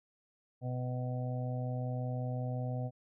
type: harmonic tone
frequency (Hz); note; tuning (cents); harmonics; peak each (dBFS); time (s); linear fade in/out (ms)
125.5; B2; +28; 1 / 2 / 4 / 5 / 6; -34 / -43 / -45 / -45 / -47; 0.61-2.91; 50
effects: none